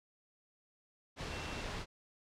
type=tone in noise; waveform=sine; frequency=2708 Hz; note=E7; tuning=46 cents sharp; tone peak=-50 dBFS; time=1.28-1.64 s; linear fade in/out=50 ms; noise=pink; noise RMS=-41 dBFS; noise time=1.16-1.86 s; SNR=-12 dB; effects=low-pass 5000 Hz 12 dB/octave